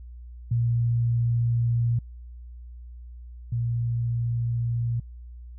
sine tone pair in turn, 118 / 118 Hz, A#2 / A#2, +22 / +22 cents, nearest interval unison, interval 0 cents, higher neither, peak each -20 / -23 dBFS, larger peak first, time 0.51-1.99 / 3.52-5 s, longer neither, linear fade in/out 5 ms, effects added 60 Hz sine -39 dBFS peak until 5.58 s

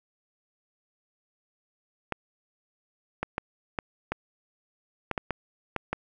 clicks, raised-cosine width 0.5 ms, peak -13 dBFS, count 10, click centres 2.123 / 3.23 / 3.381 / 3.788 / 4.12 / 5.113 / 5.178 / 5.307 / 5.763 / 5.93 s, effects none

